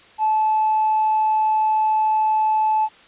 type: tone with hard clipping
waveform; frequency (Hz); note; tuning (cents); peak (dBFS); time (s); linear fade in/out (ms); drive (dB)
sine; 867; A5; -26; -16; 0.18-2.89; 50; 1
effects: white hiss -48 dBFS RMS until 3.07 s + resampled to 8000 Hz